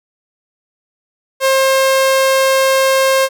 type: tone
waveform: sawtooth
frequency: 533 Hz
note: C5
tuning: 32 cents sharp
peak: -6 dBFS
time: 1.4-3.29 s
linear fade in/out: 50 ms
effects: none